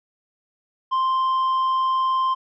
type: tone with tanh clipping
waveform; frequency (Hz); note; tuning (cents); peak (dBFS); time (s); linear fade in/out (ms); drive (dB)
sine; 1046.5; C6; 0; -19; 0.91-2.35; 20; 4
effects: none